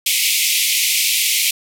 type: band-pass noise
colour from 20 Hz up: pink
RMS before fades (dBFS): -17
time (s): 0.06-1.51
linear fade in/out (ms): 5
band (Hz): 2100 to 16000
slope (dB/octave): 96
effects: none